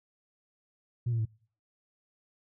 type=tone with pitch steps; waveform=sine; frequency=120 / 114.98 / 110.17 Hz; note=B2 / A#2 / A2; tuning=-49 / -23 / +3 cents; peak=-25 dBFS; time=1.06-1.255 s; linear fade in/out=10 ms; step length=65 ms; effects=noise-tail reverb RT60 0.5 s tail -26 dB re dry + tanh soft clip ceiling -24 dBFS